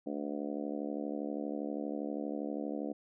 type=harmonic tone; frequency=72.5 Hz; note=D2; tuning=22 cents flat; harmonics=3 / 4 / 5 / 6 / 7 / 8 / 9 / 10; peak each=-41 / -38 / -45 / -47 / -43 / -48 / -47 / -51 dBFS; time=0.06-2.93 s; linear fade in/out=10 ms; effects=none